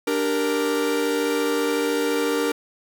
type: chord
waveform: 45% pulse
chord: G minor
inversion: second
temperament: equal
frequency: 293.7 / 392 / 466.2 Hz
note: D4 / G4 / Bb4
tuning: 0 / 0 / 0 cents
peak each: -25 / -28 / -23 dBFS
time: 0.07-2.52 s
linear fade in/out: 5 ms
effects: none